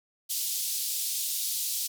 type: band-pass noise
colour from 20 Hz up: white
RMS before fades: -31 dBFS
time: 0.29-1.88 s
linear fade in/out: 20 ms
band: 3500 to 16000 Hz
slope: 24 dB/octave
effects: none